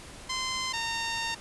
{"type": "tone pair in turn", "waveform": "10% pulse", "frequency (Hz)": [1036, 917.4], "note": ["C6", "A#5"], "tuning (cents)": [-17, -28], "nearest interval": "major second", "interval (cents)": 211, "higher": "first", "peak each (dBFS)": -21, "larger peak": "neither", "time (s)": [[0.29, 0.73], [0.73, 1.35]], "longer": "second", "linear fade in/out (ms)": 10, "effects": ["pink hiss -46 dBFS RMS until 1.4 s", "resampled to 24000 Hz"]}